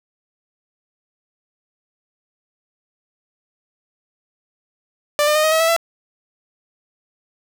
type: tone with pitch steps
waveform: sawtooth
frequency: 590 / 602.4 / 615.1 / 628 / 641.2 / 654.6 / 668.4 Hz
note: D5 / D5 / D#5 / D#5 / E5 / E5 / E5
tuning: +8 / +44 / -20 / +16 / -48 / -12 / +24 cents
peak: -10 dBFS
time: 5.19-5.764 s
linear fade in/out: 0 ms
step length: 82 ms
effects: none